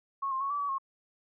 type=tone with pitch steps; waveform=sine; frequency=1097 / 1057 / 1105 / 1155 / 1140 / 1083 Hz; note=C#6 / C6 / C#6 / D6 / C#6 / C#6; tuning=-18 / +17 / -6 / -29 / +48 / -41 cents; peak=-29 dBFS; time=0.22-0.784 s; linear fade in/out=10 ms; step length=94 ms; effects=none